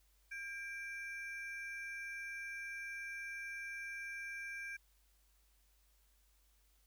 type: ring-modulated tone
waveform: triangle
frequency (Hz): 1975.5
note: B6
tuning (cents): 0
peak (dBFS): -38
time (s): 0.31-4.77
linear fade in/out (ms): 10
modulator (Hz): 368
effects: added 50 Hz sine -70 dBFS peak until 6.86 s + white hiss -75 dBFS RMS until 6.86 s